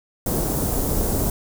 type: band-stop noise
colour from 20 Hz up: pink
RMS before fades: -22 dBFS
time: 0.26-1.3 s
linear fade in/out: 2 ms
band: 640 to 9600 Hz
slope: 12 dB/octave
effects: none